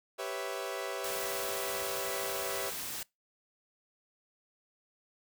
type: chord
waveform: sawtooth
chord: C# half-diminished seventh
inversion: second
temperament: equal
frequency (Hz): 392 / 493.9 / 554.4 / 659.3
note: G4 / B4 / C#5 / E5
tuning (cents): 0 / 0 / 0 / 0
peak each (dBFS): -37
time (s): 0.18-2.71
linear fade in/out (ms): 20
type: noise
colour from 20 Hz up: white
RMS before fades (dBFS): -39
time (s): 1.04-3.03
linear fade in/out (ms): 2
effects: noise-tail reverb RT60 0.2 s tail -24 dB re dry